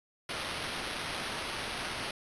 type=noise with sample-and-hold; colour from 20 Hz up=white; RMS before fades=-37 dBFS; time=0.29-2.11 s; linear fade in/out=2 ms; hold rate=7350 Hz; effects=resampled to 24000 Hz